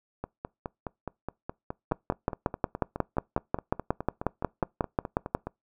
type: two click trains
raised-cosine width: 1 ms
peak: -10 / -19 dBFS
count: 20 / 26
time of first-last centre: 1.92-5.35 / 0.24-5.47 s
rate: 5.54 / 4.78 Hz
effects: noise-tail reverb RT60 0.2 s tail -25 dB re dry